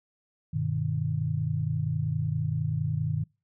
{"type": "chord", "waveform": "sine", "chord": "G augmented", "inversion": "none", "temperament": "just", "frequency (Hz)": [98, 122.5, 153.12], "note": ["G2", "B2", "D#3"], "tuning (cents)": [0, -14, -27], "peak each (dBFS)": [-32, -31, -28], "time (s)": [0.53, 3.24], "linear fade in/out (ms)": 10, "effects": ["noise-tail reverb RT60 0.3 s tail -25 dB re dry"]}